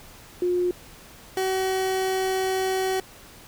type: tone pair in turn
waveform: sine / 30% pulse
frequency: 357 / 378.2 Hz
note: F4 / F#4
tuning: +38 / +38 cents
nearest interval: minor second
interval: 100 cents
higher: second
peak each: -20 dBFS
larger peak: neither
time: 0.42-0.71 / 1.37-3 s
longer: second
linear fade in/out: 2 ms
effects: pink hiss -47 dBFS RMS until 3.47 s